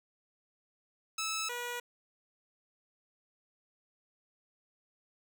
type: tone pair in turn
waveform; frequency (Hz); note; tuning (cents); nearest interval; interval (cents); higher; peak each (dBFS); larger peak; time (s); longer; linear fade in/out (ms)
10% pulse; 1305 / 483.8; E6 / B4; -18 / -36; octave + perfect fourth; 1718; first; -25 / -28; first; 1.18-1.49 / 1.49-1.8; neither; 5
effects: none